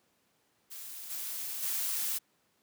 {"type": "noise with level steps", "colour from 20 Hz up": "blue", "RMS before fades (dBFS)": [-44, -38, -33], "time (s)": [0.7, 2.19], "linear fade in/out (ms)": 20, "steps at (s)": [1.1, 1.62], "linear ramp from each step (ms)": 10, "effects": ["pink hiss -72 dBFS RMS until 2.62 s", "high-pass 150 Hz 12 dB/octave"]}